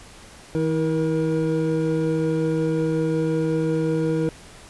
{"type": "tone cluster", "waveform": "triangle", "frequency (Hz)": [160.2, 321.9, 475.1], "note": ["E3", "E4", "A#4"], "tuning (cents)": [-49, -41, 33], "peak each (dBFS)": -22, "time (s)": [0.55, 4.29], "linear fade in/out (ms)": 0, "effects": ["pink hiss -45 dBFS RMS until 4.69 s", "resampled to 24000 Hz"]}